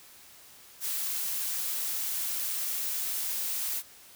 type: noise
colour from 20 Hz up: blue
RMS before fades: -32 dBFS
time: 0.8-3.83 s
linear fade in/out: 50 ms
effects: white hiss -53 dBFS RMS until 4.15 s